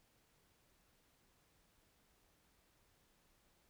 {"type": "silence", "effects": ["pink hiss -74 dBFS RMS until 3.69 s"]}